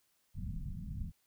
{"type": "low-pass noise", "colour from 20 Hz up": "pink", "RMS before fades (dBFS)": -40, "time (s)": [0.34, 1.12], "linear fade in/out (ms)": 50, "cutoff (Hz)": 210, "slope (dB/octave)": 48, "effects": ["white hiss -75 dBFS RMS until 1.26 s"]}